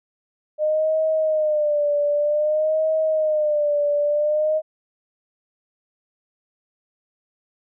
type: tone with vibrato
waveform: sine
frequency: 607 Hz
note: D#5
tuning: 43 cents flat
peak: -17 dBFS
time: 0.58-4.62 s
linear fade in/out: 50 ms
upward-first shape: sine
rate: 0.53 Hz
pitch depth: 71 cents each way
effects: none